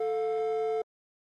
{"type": "tone pair together", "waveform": "triangle", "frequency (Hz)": [440, 709.2], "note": ["A4", "F5"], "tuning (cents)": [0, 26], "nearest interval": "minor sixth", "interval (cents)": 826, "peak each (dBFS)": [-25, -32], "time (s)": [0, 0.82], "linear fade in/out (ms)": 5, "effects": ["tanh soft clip ceiling -19 dBFS", "Opus 24 kbps"]}